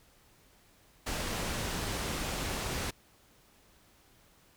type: low-pass noise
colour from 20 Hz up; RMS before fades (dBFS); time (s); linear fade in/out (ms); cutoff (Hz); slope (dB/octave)
pink; -35; 1.06-2.91; 10; 10000; 12
effects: pink hiss -63 dBFS RMS until 4.56 s